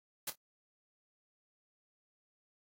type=noise with echo; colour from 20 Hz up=white; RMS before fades=-37 dBFS; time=0.27-0.3 s; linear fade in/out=5 ms; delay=26 ms; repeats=2; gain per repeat=-13 dB; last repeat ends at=0.352 s; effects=high-pass 150 Hz 12 dB/octave + AAC 48 kbps